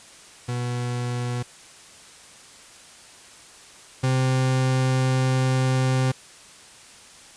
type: tone pair in turn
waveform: 40% pulse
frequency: 122.2 / 130.08 Hz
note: B2 / C3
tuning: -18 / -10 cents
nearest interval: minor second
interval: 108 cents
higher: second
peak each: -24 / -18 dBFS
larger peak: second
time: 0.48-1.43 / 4.03-6.12 s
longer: second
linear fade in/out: 10 ms
effects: white hiss -47 dBFS RMS until 7.36 s + resampled to 22050 Hz